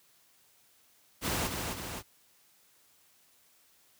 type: noise with echo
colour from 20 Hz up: pink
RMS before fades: -31 dBFS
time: 1.21-1.51 s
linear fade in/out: 50 ms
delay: 260 ms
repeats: 2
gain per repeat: -4 dB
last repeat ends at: 2.03 s
effects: white hiss -65 dBFS RMS until 3.99 s + high-pass 60 Hz 12 dB/octave